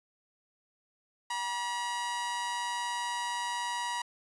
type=tone with amplitude modulation; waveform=sawtooth; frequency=961 Hz; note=B5; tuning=48 cents flat; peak=-26 dBFS; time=1.3-4.02 s; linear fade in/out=5 ms; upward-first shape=sine; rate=199 Hz; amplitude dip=45%; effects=resampled to 24000 Hz